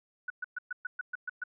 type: tone bursts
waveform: sine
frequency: 1480 Hz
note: F#6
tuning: in tune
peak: -32 dBFS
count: 9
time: 0.28-1.438 s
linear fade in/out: 5 ms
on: 22 ms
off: 120 ms
effects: none